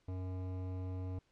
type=tone with hard clipping; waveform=sine; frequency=92.5 Hz; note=F#2; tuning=in tune; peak=-40 dBFS; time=0.08-1.19 s; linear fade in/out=5 ms; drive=15 dB; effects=pink hiss -75 dBFS RMS until 1.31 s + low-pass 6000 Hz 12 dB/octave